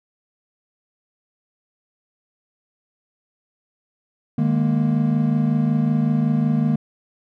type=chord; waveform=triangle; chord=D# suspended fourth; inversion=none; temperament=equal with one note detuned; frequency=152.98 / 207.7 / 233.1 Hz; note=D#3 / G#3 / A#3; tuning=-29 / 0 / 0 cents; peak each=-18 / -21 / -18 dBFS; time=4.38-6.76 s; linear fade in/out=5 ms; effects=none